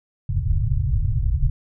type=low-pass noise; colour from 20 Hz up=pink; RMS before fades=-20 dBFS; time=0.29-1.5 s; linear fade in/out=5 ms; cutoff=140 Hz; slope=96 dB/octave; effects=none